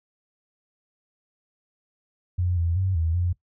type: tone with pitch steps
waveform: sine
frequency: 89.3 / 84.6 / 94.4 / 81.5 / 88.3 Hz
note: F2 / E2 / F#2 / E2 / F2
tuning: +39 / +45 / +35 / -19 / +20 cents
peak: -21 dBFS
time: 2.38-3.33 s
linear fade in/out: 10 ms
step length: 190 ms
effects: noise-tail reverb RT60 0.1 s tail -18 dB re dry